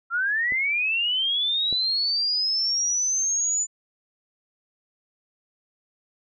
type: linear sweep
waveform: sine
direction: up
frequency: 1343 to 7040 Hz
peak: -21 dBFS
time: 0.1-3.67 s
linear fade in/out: 50 ms
type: clicks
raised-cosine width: 2 ms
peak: -26 / -22 dBFS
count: 2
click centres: 0.522 / 1.727 s
effects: none